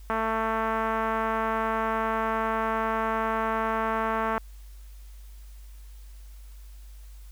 5% pulse tone with low-pass filter, 222.5 Hz, A3, 20 cents sharp, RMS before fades -27 dBFS, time 0.1-4.38 s, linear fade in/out 0 ms, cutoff 1200 Hz, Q 1.5, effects added 50 Hz sine -42 dBFS peak until 7.31 s + white hiss -59 dBFS RMS until 7.31 s

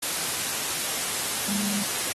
sine tone in noise, 202.6 Hz, G#3, 43 cents flat, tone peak -28 dBFS, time 1.48-1.83 s, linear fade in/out 10 ms, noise white, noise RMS -28 dBFS, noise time 0.02-2.13 s, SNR -3 dB, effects high-pass 100 Hz 12 dB/octave + AAC 32 kbps

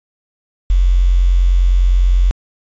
sine tone with quantisation, 44.79 Hz, F1, 44 cents sharp, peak -8 dBFS, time 0.7-2.31 s, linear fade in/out 0 ms, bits 6, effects resampled to 16000 Hz

